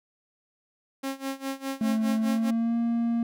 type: tone with tremolo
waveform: sawtooth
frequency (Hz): 270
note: C#4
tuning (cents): -45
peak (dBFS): -24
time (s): 1.03-2.51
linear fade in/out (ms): 10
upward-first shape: sine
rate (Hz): 4.9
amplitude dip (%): 90
type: tone with pitch glide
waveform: triangle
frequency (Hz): 220 to 233.1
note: A3 to A#3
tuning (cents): 0 to 0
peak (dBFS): -21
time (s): 1.81-3.23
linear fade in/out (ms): 2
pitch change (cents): +100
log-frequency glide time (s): 2.17-2.76
effects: none